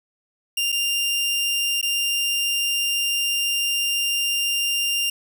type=tone with dropouts; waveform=sawtooth; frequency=2794 Hz; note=F7; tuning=in tune; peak=-17 dBFS; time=0.57-5.1 s; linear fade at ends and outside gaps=5 ms; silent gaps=0.72-0.724 / 1.814-1.827 s; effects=none